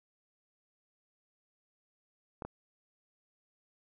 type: clicks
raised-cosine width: 1 ms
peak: -26 dBFS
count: 2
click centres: 2.422 / 2.45 s
effects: none